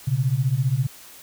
sine beating tone pair, 122.2 / 137.2 Hz, B2 / C#3, -18 / -17 cents, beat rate 15 Hz, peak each -22 / -21 dBFS, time 0.07-0.87 s, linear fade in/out 10 ms, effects white hiss -45 dBFS RMS until 1.22 s

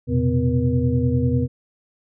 sine tone cluster, 84.7 / 120.8 / 130.9 / 251.4 / 478.2 Hz, E2 / B2 / C3 / B3 / A#4, +48 / -38 / +1 / +31 / +44 cents, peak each -24 / -22 / -22 / -22 / -27 dBFS, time 0.07-1.48 s, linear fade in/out 50 ms, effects none

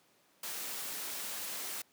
white noise, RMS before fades -40 dBFS, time 0.43-1.82 s, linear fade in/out 5 ms, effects pink hiss -68 dBFS RMS until 1.92 s + high-pass 200 Hz 12 dB/octave

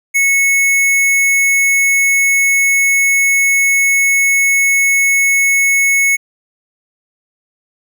square tone, 2200 Hz, C#7, 14 cents flat, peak -10 dBFS, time 0.14-6.17 s, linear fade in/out 20 ms, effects none

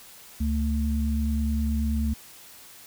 sine tone pair together, 70.99 / 222.4 Hz, C#2 / A3, +42 / +19 cents, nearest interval octave + minor sixth, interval 1977 cents, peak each -24 / -27 dBFS, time 0.4-2.14 s, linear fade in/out 10 ms, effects white hiss -48 dBFS RMS until 2.86 s

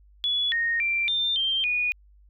sine tone with pitch steps, 3406 / 1856 / 2358 / 3598 / 3156 / 2459 Hz, G#7 / A#6 / D7 / A7 / G7 / D#7, +43 / -8 / +6 / +38 / +11 / -21 cents, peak -22 dBFS, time 0.24-1.92 s, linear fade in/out 0 ms, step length 280 ms, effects added 50 Hz sine -52 dBFS peak until 2.29 s

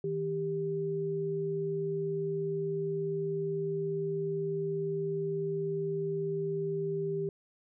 sine tone pair together, 158.7 / 395.3 Hz, D#3 / G4, +35 / +15 cents, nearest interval octave + major third, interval 1580 cents, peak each -36 / -31 dBFS, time 0.04-7.29 s, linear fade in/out 2 ms, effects none

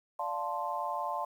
sine chord, D minor seventh, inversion none, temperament equal, 587.3 / 698.5 / 880 / 1046.5 Hz, D5 / F5 / A5 / C6, 0 / 0 / 0 / 0 cents, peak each -40 / -38 / -36 / -36 dBFS, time 0.19-1.25 s, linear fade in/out 5 ms, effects 10-bit

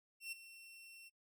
sawtooth tone with ADSR envelope, 2710 Hz, E7, 47 cents sharp, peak -38 dBFS, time 0.2-1.1 s, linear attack 120 ms, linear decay 14 ms, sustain -14 dB, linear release 25 ms, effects noise-tail reverb RT60 0.1 s tail -23 dB re dry

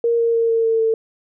sine tone with pitch steps, 467.2 / 463.2 / 459.2 / 455.2 / 451.3 / 447.4 Hz, A#4 / A#4 / A#4 / A#4 / A4 / A4, +4 / -11 / -26 / -41 / +44 / +29 cents, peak -14 dBFS, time 0.04-0.94 s, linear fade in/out 2 ms, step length 150 ms, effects none

